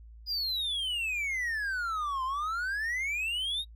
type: exponential two-way sweep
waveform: triangle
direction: down then up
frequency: 4978 to 1021 to 3818 Hz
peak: -28 dBFS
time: 0.26-3.65 s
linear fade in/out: 50 ms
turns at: 2.24 s
effects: noise-tail reverb RT60 0.1 s tail -26 dB re dry + added 56 Hz sine -47 dBFS peak until 3.75 s